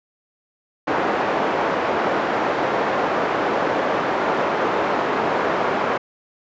pink band-pass noise, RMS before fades -21 dBFS, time 0.87-5.98 s, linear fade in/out 10 ms, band 390 to 1300 Hz, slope 12 dB/octave, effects resampled to 16000 Hz

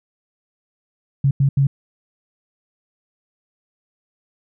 sine tone bursts at uneven times, 138 Hz, C#3, 7 cents flat, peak -12 dBFS, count 3, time 1.24-1.31 / 1.4-1.49 / 1.57-1.67 s, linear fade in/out 5 ms, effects none

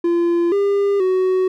triangle tone with pitch steps, 342.9 / 401.2 / 372.7 Hz, F4 / G4 / F#4, -32 / +40 / +13 cents, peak -12 dBFS, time 0.04-1.48 s, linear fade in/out 5 ms, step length 480 ms, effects none

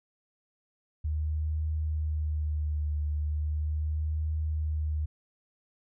sine tone with vibrato, 76.3 Hz, D#2, 33 cents flat, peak -27 dBFS, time 1.04-5.06 s, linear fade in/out 10 ms, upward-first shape triangle, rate 0.38 Hz, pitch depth 35 cents each way, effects none

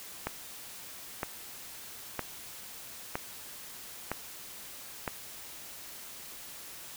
click train, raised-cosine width 0.5 ms, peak -16 dBFS, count 6, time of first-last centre 0.27-5.078 s, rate 1.04 Hz, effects white hiss -46 dBFS RMS until 6.96 s

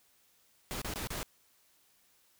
pink noise with dropouts, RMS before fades -38 dBFS, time 0.71-1.23 s, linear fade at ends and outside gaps 0 ms, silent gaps 0.817-0.846 / 0.938-0.958 / 1.072-1.104 s, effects white hiss -68 dBFS RMS until 2.39 s

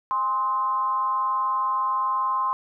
sine tone with frequency modulation, 1046.5 Hz, C6, in tune, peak -21 dBFS, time 0.11-2.53 s, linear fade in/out 0 ms, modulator 225 Hz, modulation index 0.49, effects none

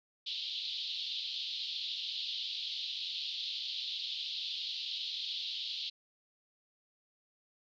pink band-pass noise, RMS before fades -39 dBFS, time 0.26-5.9 s, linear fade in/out 10 ms, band 3200 to 4300 Hz, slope 48 dB/octave, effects none

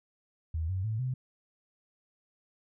sine tone with pitch steps, 80.4 / 93.97 / 109.83 / 128.37 Hz, E2 / F#2 / A2 / C3, -43 / +27 / -3 / -33 cents, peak -29 dBFS, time 0.54-1.14 s, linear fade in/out 5 ms, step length 150 ms, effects none

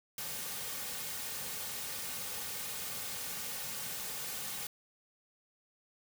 white noise with comb filter, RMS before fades -40 dBFS, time 0.18-4.67 s, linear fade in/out 2 ms, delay 3 ms, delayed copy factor -0.6, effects none

